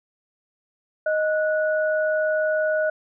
sine tone pair together, 622.3 / 1468.6 Hz, D#5 / F#6, 0 / -13 cents, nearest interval octave + minor third, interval 1487 cents, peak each -20 / -26 dBFS, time 1.06-2.9 s, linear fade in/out 5 ms, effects none

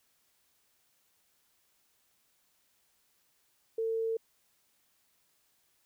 sine tone, 450.1 Hz, A4, 39 cents sharp, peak -29 dBFS, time 3.78-4.17 s, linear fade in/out 5 ms, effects white hiss -72 dBFS RMS until 5.85 s

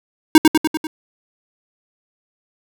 square tone with echo, 314.1 Hz, D#4, 16 cents sharp, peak -3 dBFS, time 0.35-0.38 s, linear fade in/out 2 ms, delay 98 ms, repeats 5, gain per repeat -4 dB, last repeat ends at 0.87 s, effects none

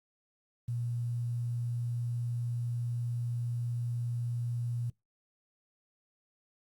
sine tone with quantisation, 119.4 Hz, A#2, 42 cents sharp, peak -31 dBFS, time 0.68-4.9 s, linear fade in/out 5 ms, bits 10, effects noise-tail reverb RT60 0.2 s tail -25 dB re dry + Opus 48 kbps

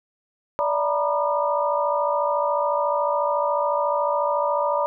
sine tone cluster, 580 / 640 / 923 / 977 / 1207 Hz, D5 / D#5 / A#5 / B5 / D6, -22 / +49 / -17 / -19 / +47 cents, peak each -23 / -31 / -27 / -25 / -28 dBFS, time 0.59-4.86 s, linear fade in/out 0 ms, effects none

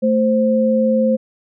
sine tone pair together, 221.7 / 523.3 Hz, A3 / C5, +13 / 0 cents, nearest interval octave + minor third, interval 1487 cents, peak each -15 dBFS, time 0.02-1.17 s, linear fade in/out 20 ms, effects none

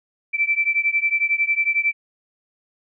sine beating tone pair, 2326 / 2337 Hz, D7 / D7, -17 / -9 cents, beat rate 11 Hz, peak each -20 / -21 dBFS, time 0.33-1.93 s, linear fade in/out 20 ms, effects none

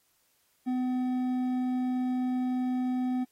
triangle tone with hard clipping, 252.7 Hz, B3, 40 cents sharp, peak -28 dBFS, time 0.66-3.25 s, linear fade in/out 20 ms, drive 9 dB, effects white hiss -70 dBFS RMS until 3.31 s + AAC 48 kbps

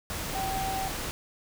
sine tone in noise, 770 Hz, G5, 31 cents flat, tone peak -30 dBFS, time 0.35-0.88 s, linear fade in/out 0 ms, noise pink, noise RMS -34 dBFS, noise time 0.1-1.11 s, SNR +1 dB, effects none

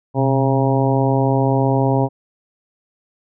harmonic tone with a mistuned harmonic, 135.3 Hz, C#3, 42 cents flat, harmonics 1 / 2 / 3 / 4 / 5 / 6 / 7, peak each -17 / -20 / -22 / -23 / -24 / -25 / -25 dBFS, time 0.14-2.09 s, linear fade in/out 50 ms, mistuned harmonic 1, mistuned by -78 cents, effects none

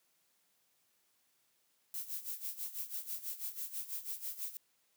violet noise with tremolo, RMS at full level -39 dBFS, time 1.94-4.57 s, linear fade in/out 0 ms, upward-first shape sine, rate 6.1 Hz, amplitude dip 80%, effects white hiss -75 dBFS RMS until 4.96 s + high-pass 100 Hz 12 dB/octave

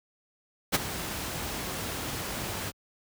pink noise with ADSR envelope, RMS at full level -20 dBFS, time 0.72-2.72 s, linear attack 30 ms, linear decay 21 ms, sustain -14 dB, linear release 35 ms, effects high-pass 60 Hz 12 dB/octave

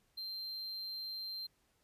triangle tone, 4149 Hz, C8, 15 cents flat, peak -39 dBFS, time 0.17-1.47 s, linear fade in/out 10 ms, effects pink hiss -75 dBFS RMS until 1.83 s + resampled to 32000 Hz

